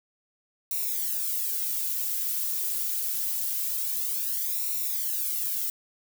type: noise with flanger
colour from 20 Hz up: violet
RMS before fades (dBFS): -29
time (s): 0.71-5.7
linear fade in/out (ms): 2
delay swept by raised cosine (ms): 0.62 to 3.12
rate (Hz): 0.25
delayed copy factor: -0.95
effects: none